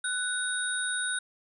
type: tone cluster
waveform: sine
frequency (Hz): 1487 / 3755 / 9260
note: F#6 / A#7 / D9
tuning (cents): +8 / +12 / -25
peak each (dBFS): -30 / -36 / -33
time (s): 0.04-1.19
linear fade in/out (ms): 5
effects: none